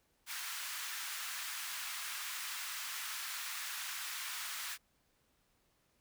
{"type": "high-pass noise", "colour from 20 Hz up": "pink", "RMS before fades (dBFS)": -42, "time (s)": [0.26, 4.78], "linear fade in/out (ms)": 50, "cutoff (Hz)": 1200, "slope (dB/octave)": 24, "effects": ["pink hiss -75 dBFS RMS until 6 s"]}